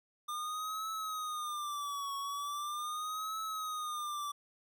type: tone with vibrato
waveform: square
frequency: 1202 Hz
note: D6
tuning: 40 cents sharp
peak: -37 dBFS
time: 0.28-4.32 s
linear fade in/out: 10 ms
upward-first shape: triangle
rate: 0.4 Hz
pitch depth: 140 cents each way
effects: none